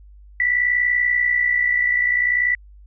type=tone with amplitude modulation; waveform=sine; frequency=1967 Hz; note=B6; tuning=7 cents flat; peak=-13 dBFS; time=0.4-2.55 s; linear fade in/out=2 ms; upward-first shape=sine; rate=60.5 Hz; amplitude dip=60%; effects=added 50 Hz sine -42 dBFS peak until 2.86 s